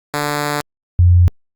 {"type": "tone pair in turn", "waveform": ["5% pulse", "sine"], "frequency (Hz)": [146.83, 88.22], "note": ["D3", "F2"], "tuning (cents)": [0, 18], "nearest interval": "major sixth", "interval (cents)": 882, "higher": "first", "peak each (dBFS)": -6, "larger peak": "neither", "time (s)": [[0.14, 0.61], [0.99, 1.28]], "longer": "first", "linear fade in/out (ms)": 0, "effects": ["Opus 48 kbps"]}